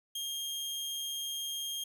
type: tone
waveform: sawtooth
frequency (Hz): 3223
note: G7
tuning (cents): +47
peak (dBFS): -32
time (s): 0.15-1.84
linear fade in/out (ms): 5
effects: none